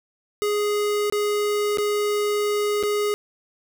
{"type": "tone with dropouts", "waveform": "square", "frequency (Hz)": 415.3, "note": "G#4", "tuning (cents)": 0, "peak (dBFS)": -21, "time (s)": [0.42, 3.14], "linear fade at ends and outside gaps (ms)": 0, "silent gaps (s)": [[1.099, 1.124], [1.773, 1.784], [2.828, 2.835]], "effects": []}